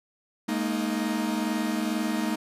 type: chord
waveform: 45% pulse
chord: Ab suspended second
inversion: none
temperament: equal with one note detuned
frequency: 210.9 / 233.1 / 311.1 Hz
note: Ab3 / Bb3 / Eb4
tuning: +27 / 0 / 0 cents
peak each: -30 dBFS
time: 0.48-2.36 s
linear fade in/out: 10 ms
effects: resampled to 32000 Hz